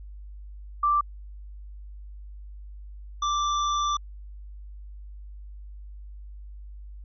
sine / square tone pair in turn, 1174.7 / 1174.7 Hz, D6 / D6, 0 / 0 cents, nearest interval unison, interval 0 cents, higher neither, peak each -19 / -24 dBFS, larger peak first, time 0.83-1.01 / 3.22-3.97 s, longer second, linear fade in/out 5 ms, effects added 50 Hz sine -39 dBFS peak until 7.04 s + resampled to 16000 Hz

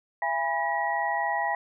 sine tone cluster, 674 / 818 / 982 / 1915 Hz, E5 / G#5 / B5 / A#6, +38 / -26 / -10 / +46 cents, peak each -32 / -28 / -32 / -30 dBFS, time 0.22-1.55 s, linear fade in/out 2 ms, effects none

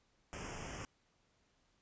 pink band-stop noise, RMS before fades -45 dBFS, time 0.33-0.85 s, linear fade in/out 0 ms, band 3200 to 5100 Hz, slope 96 dB/octave, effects pink hiss -75 dBFS RMS until 1.81 s + resampled to 16000 Hz

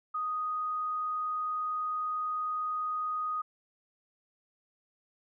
sine tone, 1244.5 Hz, D#6, in tune, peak -30 dBFS, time 0.14-3.42 s, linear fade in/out 10 ms, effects none

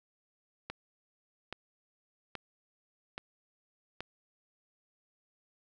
click train, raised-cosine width 0.3 ms, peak -22 dBFS, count 5, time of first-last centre 0.7-4.006 s, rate 1.21 Hz, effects none

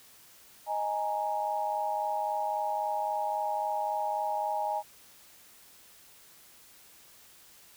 sine chord, D# suspended fourth, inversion none, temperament just, 622.3 / 829.7 / 933.4 Hz, D#5 / G#5 / A#5, 0 / -2 / +2 cents, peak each -35 / -30 / -36 dBFS, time 0.66-4.83 s, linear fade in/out 50 ms, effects white hiss -56 dBFS RMS until 7.76 s

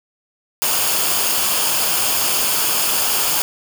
white noise with comb filter, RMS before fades -18 dBFS, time 0.62-3.42 s, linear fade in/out 0 ms, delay 0.51 ms, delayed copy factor -0.5, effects none

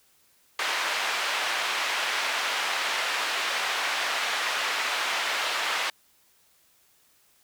white band-pass noise, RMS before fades -28 dBFS, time 0.59-5.9 s, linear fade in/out 2 ms, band 740 to 2800 Hz, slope 12 dB/octave, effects white hiss -63 dBFS RMS until 7.43 s

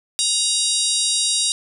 harmonic tone, 947 Hz, A#5, 27 cents sharp, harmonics 3 / 4 / 5 / 6 / 7 / 8 / 9 / 10, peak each -32 / -22 / -25 / -26 / -31 / -25 / -30 / -24 dBFS, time 0.19-1.52 s, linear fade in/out 0 ms, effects none

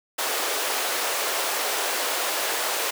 pink high-pass noise, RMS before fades -26 dBFS, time 0.18-2.91 s, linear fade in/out 10 ms, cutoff 440 Hz, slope 24 dB/octave, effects none

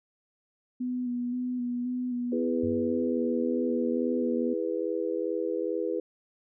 sine tone with vibrato, 246.9 Hz, B3, in tune, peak -28 dBFS, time 0.8-4.54 s, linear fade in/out 10 ms, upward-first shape square, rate 1.9 Hz, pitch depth 21 cents each way
sine chord, E major, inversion none, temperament just, 329.6 / 412 / 494.4 Hz, E4 / G#4 / B4, 0 / -14 / +2 cents, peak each -32 / -32 / -31 dBFS, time 2.32-6 s, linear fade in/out 5 ms
sine tone with exponential decay, 96 Hz, G2, 36 cents flat, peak -33 dBFS, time 2.63-3.46 s, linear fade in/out 5 ms, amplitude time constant 180 ms
effects none

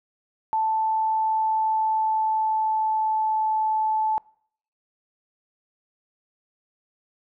sine tone with pitch glide, 880 to 870.4 Hz, A5 to A5, 0 to -19 cents, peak -20 dBFS, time 0.53-4.18 s, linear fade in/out 0 ms, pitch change -19 cents, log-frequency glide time 0.7-3.5 s, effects noise-tail reverb RT60 0.6 s tail -24 dB re dry

